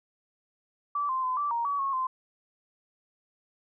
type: tone with pitch steps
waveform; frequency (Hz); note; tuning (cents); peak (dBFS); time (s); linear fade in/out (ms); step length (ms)
sine; 1158 / 1043 / 1021 / 1164 / 936 / 1137 / 1094 / 1037; D6 / C6 / C6 / D6 / A#5 / C#6 / C#6 / C6; -25 / -6 / -43 / -16 / +7 / +44 / -23 / -16; -26; 0.95-2.07; 5; 140
effects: none